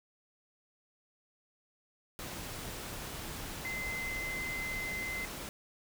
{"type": "tone in noise", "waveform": "sine", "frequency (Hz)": 2060, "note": "C7", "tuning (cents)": -28, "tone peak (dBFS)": -36, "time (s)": [3.65, 5.25], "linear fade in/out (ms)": 0, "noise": "pink", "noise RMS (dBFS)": -42, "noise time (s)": [2.19, 5.49], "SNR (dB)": 3, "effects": []}